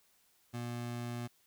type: tone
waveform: 25% pulse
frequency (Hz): 120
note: B2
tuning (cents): -49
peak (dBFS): -34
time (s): 0.53-1.28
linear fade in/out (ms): 20
effects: white hiss -70 dBFS RMS until 1.46 s